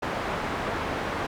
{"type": "low-pass noise", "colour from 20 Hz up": "white", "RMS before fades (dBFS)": -30, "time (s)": [0.02, 1.27], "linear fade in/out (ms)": 10, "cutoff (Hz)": 1300, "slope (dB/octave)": 12, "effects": []}